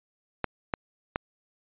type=clicks; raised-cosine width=0.5 ms; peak=-11 dBFS; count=3; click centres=0.443 / 0.738 / 1.159 s; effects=resampled to 8000 Hz